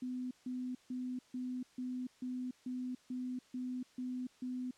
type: tone bursts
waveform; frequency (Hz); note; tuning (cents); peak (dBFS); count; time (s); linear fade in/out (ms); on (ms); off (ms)
sine; 252; B3; +35; -37; 11; 0.02-4.71; 5; 290; 150
effects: white hiss -66 dBFS RMS until 4.77 s + low-pass 7000 Hz 12 dB/octave